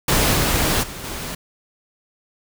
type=noise with level steps; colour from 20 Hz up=pink; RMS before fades=-17 / -19 / -33 / -29 dBFS; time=0.08-1.35 s; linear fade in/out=5 ms; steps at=0.33 / 0.82 / 1.03 s; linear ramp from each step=20 ms; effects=none